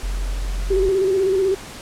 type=tone; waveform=sine; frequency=44.93 Hz; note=F1; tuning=50 cents sharp; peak=-21 dBFS; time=0.03-0.89 s; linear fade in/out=0 ms
type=tone with vibrato; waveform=sine; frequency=382.7 Hz; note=G4; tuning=42 cents flat; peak=-15 dBFS; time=0.7-1.55 s; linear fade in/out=10 ms; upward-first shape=square; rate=16 Hz; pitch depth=44 cents each way
effects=pink hiss -36 dBFS RMS until 1.81 s + low-pass 10000 Hz 12 dB/octave